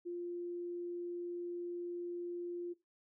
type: tone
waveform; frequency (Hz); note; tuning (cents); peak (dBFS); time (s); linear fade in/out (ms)
sine; 349.2; F4; 0; -38; 0.05-2.74; 20
effects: noise-tail reverb RT60 0.2 s tail -17 dB re dry